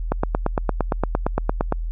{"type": "click train", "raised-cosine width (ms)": 1, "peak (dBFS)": -5, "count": 15, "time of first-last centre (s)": [0.12, 1.724], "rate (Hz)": 8.73, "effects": ["added 41 Hz sine -23 dBFS peak until 1.91 s"]}